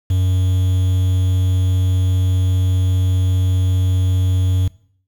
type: tone with quantisation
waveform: triangle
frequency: 92.5 Hz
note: F#2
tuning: in tune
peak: -11 dBFS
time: 0.1-4.68 s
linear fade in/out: 5 ms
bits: 6
effects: noise-tail reverb RT60 0.6 s tail -21 dB re dry